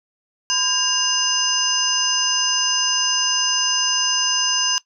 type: tone cluster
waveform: sine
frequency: 1015 / 1609 / 2827 / 5040 / 6150 Hz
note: B5 / G6 / F7 / D#8 / G8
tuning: +47 / +45 / +20 / +21 / -34 cents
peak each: -29 / -30 / -23 / -21 / -22 dBFS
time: 0.5-4.78 s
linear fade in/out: 0 ms
effects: noise-tail reverb RT60 0.1 s tail -19 dB re dry